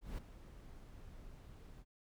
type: noise with ADSR envelope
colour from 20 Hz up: brown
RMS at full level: -41 dBFS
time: 0.01-1.85 s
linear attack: 170 ms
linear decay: 9 ms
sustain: -13 dB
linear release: 55 ms
effects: none